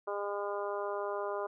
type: harmonic tone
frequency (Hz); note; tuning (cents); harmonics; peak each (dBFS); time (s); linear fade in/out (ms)
202.9; G#3; -40; 2 / 3 / 4 / 5 / 6 / 7; -37 / -38 / -43 / -41 / -43 / -48; 0.07-1.47; 10
effects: none